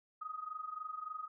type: tone with amplitude modulation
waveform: sine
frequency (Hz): 1253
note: D#6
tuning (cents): +12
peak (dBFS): -37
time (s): 0.21-1.28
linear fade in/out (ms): 10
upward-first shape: sine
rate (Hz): 23.5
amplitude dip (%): 80
effects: none